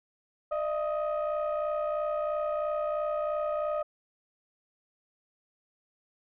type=tone cluster; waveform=sine; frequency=603 / 666 / 1253 Hz; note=D5 / E5 / D#6; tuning=+46 / +18 / +12 cents; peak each=-28 / -34 / -34 dBFS; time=0.51-3.83 s; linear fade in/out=10 ms; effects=tanh soft clip ceiling -23 dBFS